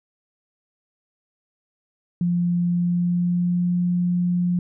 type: tone with pitch glide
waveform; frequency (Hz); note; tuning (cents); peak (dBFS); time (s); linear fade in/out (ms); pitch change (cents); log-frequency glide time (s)
sine; 174.61 to 176.95; F3 to F3; 0 to +23; -18; 2.21-4.59; 2; +23; 2.67-3.76
effects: none